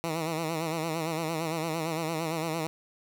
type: tone with vibrato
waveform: 10% pulse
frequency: 161.8 Hz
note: E3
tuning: 32 cents flat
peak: -21 dBFS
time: 0.04-2.67 s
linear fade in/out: 0 ms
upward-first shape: sine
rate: 8.8 Hz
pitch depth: 75 cents each way
effects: none